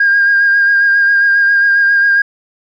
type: tone with vibrato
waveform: sine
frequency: 1615 Hz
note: G#6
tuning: 49 cents flat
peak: -6 dBFS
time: 0-2.22 s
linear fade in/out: 5 ms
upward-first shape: sine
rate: 7.4 Hz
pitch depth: 22 cents each way
effects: tanh soft clip ceiling -3 dBFS